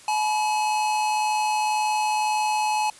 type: tone pair together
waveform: square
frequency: 853.1 / 975 Hz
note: G#5 / B5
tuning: +46 / -23 cents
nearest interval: major second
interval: 231 cents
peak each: -22 / -33 dBFS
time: 0.08-2.9 s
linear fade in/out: 2 ms
effects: white hiss -48 dBFS RMS until 2.99 s + resampled to 24000 Hz